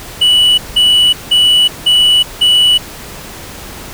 triangle tone bursts, 2952 Hz, F#7, 5 cents flat, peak -4 dBFS, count 5, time 0.21-2.78 s, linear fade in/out 10 ms, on 370 ms, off 180 ms, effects pink hiss -29 dBFS RMS until 3.93 s

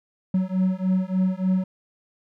triangle beating tone pair, 185 / 188.4 Hz, F#3 / F#3, 0 / +32 cents, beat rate 3.4 Hz, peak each -21 dBFS, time 0.34-1.64 s, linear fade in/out 5 ms, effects none

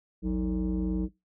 sine tone with frequency modulation, 185 Hz, F#3, in tune, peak -24 dBFS, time 0.22-1.09 s, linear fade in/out 50 ms, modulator 131 Hz, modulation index 1.2, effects noise-tail reverb RT60 0.2 s tail -20 dB re dry + tanh soft clip ceiling -23 dBFS

